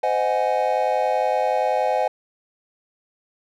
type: chord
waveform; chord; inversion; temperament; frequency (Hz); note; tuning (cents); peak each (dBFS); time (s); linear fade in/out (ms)
triangle; Ab dominant seventh; first; equal with one note detuned; 515.5 / 622.3 / 740 / 830.6; C5 / Eb5 / Gb5 / Ab5; -26 / 0 / 0 / 0; -22; 0.03-2.08; 5
effects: none